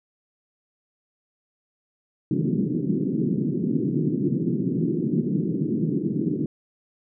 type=band-pass noise; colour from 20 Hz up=pink; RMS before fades=-24 dBFS; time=2.31-6.46 s; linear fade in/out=2 ms; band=140 to 370 Hz; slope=48 dB/octave; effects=none